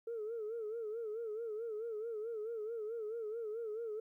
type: tone with vibrato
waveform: sine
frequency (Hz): 444.4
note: A4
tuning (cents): +17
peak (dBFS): -37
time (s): 0.07-4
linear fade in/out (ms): 5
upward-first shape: sine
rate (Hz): 4.6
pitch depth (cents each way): 100
effects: tanh soft clip ceiling -35 dBFS + 13-bit